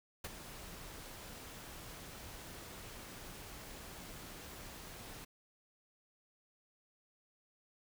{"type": "noise with ADSR envelope", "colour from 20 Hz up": "pink", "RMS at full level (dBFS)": -40, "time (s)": [0.24, 5.25], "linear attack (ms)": 7, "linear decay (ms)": 29, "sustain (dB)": -10, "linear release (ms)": 11, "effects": []}